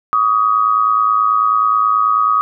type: tone pair together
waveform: sine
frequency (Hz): 1142 / 1251.3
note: D6 / D#6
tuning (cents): -49 / +9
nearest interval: major second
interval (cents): 158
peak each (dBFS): -16 / -12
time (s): 0.13-2.41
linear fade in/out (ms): 0
effects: none